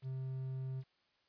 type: tone with quantisation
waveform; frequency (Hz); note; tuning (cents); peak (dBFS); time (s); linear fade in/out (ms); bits
triangle; 131.4; C3; +8; -36; 0.02-0.84; 50; 11
effects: white hiss -75 dBFS RMS until 1.28 s + resampled to 11025 Hz